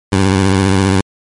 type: tone with vibrato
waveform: 15% pulse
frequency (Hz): 96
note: G2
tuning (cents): -36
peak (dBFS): -3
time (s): 0.12-1.01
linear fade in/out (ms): 5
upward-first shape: sine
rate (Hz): 15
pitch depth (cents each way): 67
effects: MP3 48 kbps